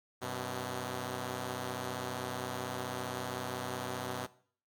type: tone pair together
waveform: 5% pulse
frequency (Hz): 95.55 / 125.6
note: G2 / B2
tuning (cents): -44 / +30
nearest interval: perfect fourth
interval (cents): 474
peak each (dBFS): -30 / -26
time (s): 0.21-4.27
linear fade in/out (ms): 20
effects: noise-tail reverb RT60 0.5 s tail -18 dB re dry + MP3 96 kbps